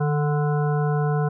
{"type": "harmonic tone with a mistuned harmonic", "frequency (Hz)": 147.1, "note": "D3", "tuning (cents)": 3, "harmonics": [1, 3, 5, 7, 9, 10], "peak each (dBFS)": [-20, -27, -30, -34, -38, -37], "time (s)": [0, 1.29], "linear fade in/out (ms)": 10, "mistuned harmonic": 1, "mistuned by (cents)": 39, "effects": []}